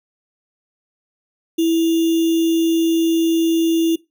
sine tone with sample-and-hold, 329.6 Hz, E4, in tune, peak -13 dBFS, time 1.58-3.96 s, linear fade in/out 10 ms, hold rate 3150 Hz, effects noise-tail reverb RT60 0.2 s tail -20 dB re dry

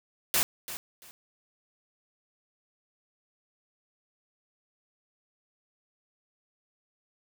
white noise with echo, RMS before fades -25 dBFS, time 0.34-0.43 s, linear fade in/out 0 ms, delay 340 ms, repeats 2, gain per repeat -13 dB, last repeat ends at 1.11 s, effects none

